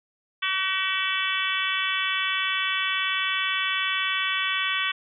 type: harmonic tone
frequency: 379.9 Hz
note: F#4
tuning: 46 cents sharp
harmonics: 3 / 4 / 5 / 6 / 7 / 8 / 9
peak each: -31 / -31 / -31 / -31 / -31 / -31 / -31 dBFS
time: 0.42-4.92 s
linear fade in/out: 10 ms
effects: none